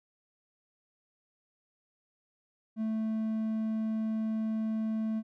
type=tone; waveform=triangle; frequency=220 Hz; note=A3; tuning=in tune; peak=-27 dBFS; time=2.76-5.23 s; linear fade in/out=50 ms; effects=none